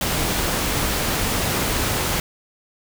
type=noise; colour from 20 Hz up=pink; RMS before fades=-22 dBFS; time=0.01-2.2 s; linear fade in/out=2 ms; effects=none